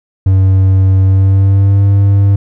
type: tone with pitch glide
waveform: triangle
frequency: 95.3 to 99.46 Hz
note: G2 to G2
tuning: -48 to +26 cents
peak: -3 dBFS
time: 0.26-2.36 s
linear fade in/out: 5 ms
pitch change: +74 cents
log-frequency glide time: 1.02-1.84 s
effects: none